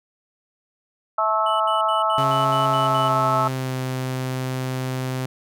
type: harmonic tone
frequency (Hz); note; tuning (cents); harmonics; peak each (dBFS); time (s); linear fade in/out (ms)
217.6; A3; -19; 3 / 4 / 5 / 6; -24 / -24 / -25 / -21; 1.18-3.48; 5
type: tone bursts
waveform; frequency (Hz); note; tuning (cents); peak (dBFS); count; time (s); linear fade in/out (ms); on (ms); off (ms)
triangle; 2975; F#7; +9; -29; 8; 1.46-3.084; 5; 140; 72
type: tone with pitch glide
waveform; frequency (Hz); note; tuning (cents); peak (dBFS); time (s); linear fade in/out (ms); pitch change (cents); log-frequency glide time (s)
sawtooth; 136.7 to 129.48; C#3 to C3; -24 to -18; -20; 2.18-5.26; 2; -94; 2.71-3.75
effects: none